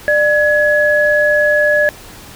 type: tone pair together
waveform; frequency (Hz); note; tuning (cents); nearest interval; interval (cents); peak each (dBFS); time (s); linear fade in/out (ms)
sine; 596.8 / 1688; D5 / G#6; +28 / +28; octave + tritone; 1800; -12; 0.08-1.89; 0
effects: pink hiss -36 dBFS RMS until 2.35 s